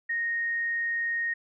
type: tone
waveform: sine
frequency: 1861 Hz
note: A#6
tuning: 3 cents flat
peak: -26 dBFS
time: 0.09-1.34 s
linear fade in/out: 10 ms
effects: none